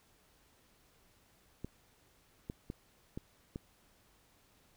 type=clicks; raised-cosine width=3 ms; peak=-27 dBFS; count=5; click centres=1.646 / 2.499 / 2.701 / 3.175 / 3.559 s; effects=pink hiss -68 dBFS RMS until 4.76 s